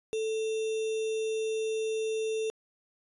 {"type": "tone with sample-and-hold", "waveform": "sine", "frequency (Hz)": 440, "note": "A4", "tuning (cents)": 0, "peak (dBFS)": -28, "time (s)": [0.13, 2.5], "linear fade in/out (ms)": 0, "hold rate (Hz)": 3150, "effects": ["resampled to 24000 Hz"]}